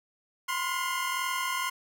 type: tone cluster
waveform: 25% pulse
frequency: 1011 / 1053 / 1426 Hz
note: B5 / C6 / F6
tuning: +40 / +11 / +36 cents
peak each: -32 / -27 / -32 dBFS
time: 0.48-1.7 s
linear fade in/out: 10 ms
effects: 10-bit